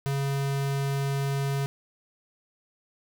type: tone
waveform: square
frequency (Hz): 138.59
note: C#3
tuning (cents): 0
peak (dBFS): -26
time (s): 0.06-1.66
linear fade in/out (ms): 0
effects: none